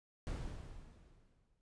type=noise with exponential decay; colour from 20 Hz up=brown; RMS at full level=-38 dBFS; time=0.27-1.61 s; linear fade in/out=0 ms; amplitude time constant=290 ms; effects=resampled to 22050 Hz